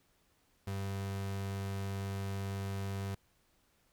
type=tone; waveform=35% pulse; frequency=98 Hz; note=G2; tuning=in tune; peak=-34 dBFS; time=0.67-3.15 s; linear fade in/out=5 ms; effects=pink hiss -72 dBFS RMS until 3.92 s